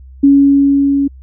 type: tone with level ramp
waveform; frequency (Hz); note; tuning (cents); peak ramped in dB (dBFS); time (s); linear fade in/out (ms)
sine; 279.2; C#4; +13; -3 to -10; 0.23-1.08; 10
effects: added 65 Hz sine -33 dBFS peak until 1.22 s